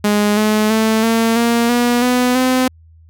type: tone with pitch steps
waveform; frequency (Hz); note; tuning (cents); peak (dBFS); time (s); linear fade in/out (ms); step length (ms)
sawtooth; 207.7 / 214 / 220.6 / 227.3 / 234.2 / 241.4 / 248.7 / 256.3; G#3 / A3 / A3 / A#3 / A#3 / B3 / B3 / C4; 0 / -48 / +5 / -43 / +8 / -39 / +12 / -36; -8; 0.04-2.68; 5; 330
effects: added 81 Hz sine -42 dBFS peak until 3.09 s